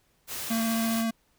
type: noise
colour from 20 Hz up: white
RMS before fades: -35 dBFS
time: 0.27-1.05 s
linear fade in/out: 50 ms
type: tone with vibrato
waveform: square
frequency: 226.6 Hz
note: A#3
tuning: 49 cents flat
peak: -26 dBFS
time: 0.5-1.11 s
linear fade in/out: 10 ms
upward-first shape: triangle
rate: 15 Hz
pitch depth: 13 cents each way
effects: pink hiss -68 dBFS RMS until 1.38 s